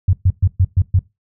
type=tone bursts; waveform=sine; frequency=92.5 Hz; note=F#2; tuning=in tune; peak=-9 dBFS; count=6; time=0.08-0.992 s; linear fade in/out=5 ms; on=52 ms; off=120 ms; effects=noise-tail reverb RT60 0.2 s tail -18 dB re dry